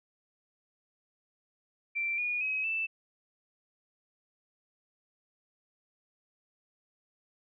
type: tone with pitch steps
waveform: sine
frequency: 2349 / 2445 / 2544 / 2647 Hz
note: D7 / D#7 / D#7 / E7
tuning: 0 / -31 / +38 / +7 cents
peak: -29 dBFS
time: 1.95-2.87 s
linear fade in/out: 20 ms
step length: 230 ms
effects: none